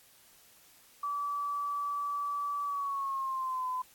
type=tone with pitch glide; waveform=sine; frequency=1152 to 1014.5 Hz; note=D6 to B5; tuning=-34 to +46 cents; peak=-31 dBFS; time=1.03-3.82 s; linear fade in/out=5 ms; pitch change=-220 cents; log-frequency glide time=2.64-3.67 s; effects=white hiss -60 dBFS RMS until 3.94 s + AAC 64 kbps